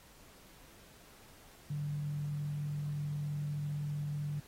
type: tone with frequency modulation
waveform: sine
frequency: 146.83 Hz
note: D3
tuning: in tune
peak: -34 dBFS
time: 1.7-4.4 s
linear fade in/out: 5 ms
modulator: 43.3 Hz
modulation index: 0.26
effects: pink hiss -59 dBFS RMS until 4.47 s + AAC 48 kbps